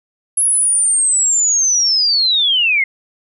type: linear sweep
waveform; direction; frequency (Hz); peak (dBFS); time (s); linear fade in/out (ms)
sine; down; 10710 to 2072; -11; 0.37-2.84; 5
effects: none